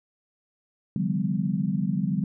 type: tone cluster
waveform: sine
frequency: 139.5 / 153.3 / 181 / 201.4 / 251.6 Hz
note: C#3 / D#3 / F#3 / G3 / B3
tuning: +11 / -25 / -38 / +47 / +32 cents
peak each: -34 / -31 / -27 / -27 / -34 dBFS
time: 0.96-2.24 s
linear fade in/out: 2 ms
effects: none